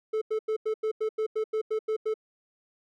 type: tone bursts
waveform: triangle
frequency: 435.6 Hz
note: A4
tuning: 17 cents flat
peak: -23 dBFS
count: 12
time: 0.13-2.141 s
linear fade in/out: 10 ms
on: 86 ms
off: 89 ms
effects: none